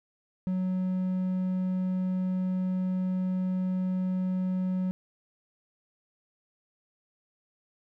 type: tone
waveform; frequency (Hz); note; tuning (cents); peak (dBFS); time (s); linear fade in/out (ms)
triangle; 185; F#3; 0; -24; 0.47-4.91; 0
effects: none